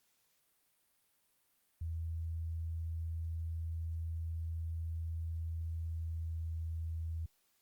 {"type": "tone with pitch glide", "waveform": "sine", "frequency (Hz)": [82, 81.48], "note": ["E2", "E2"], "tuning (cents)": [-9, -20], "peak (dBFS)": -36, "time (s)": [1.81, 7.26], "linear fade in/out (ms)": 5, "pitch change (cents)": -11, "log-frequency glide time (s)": [5.76, 6.56], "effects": ["white hiss -75 dBFS RMS until 7.61 s", "Opus 48 kbps"]}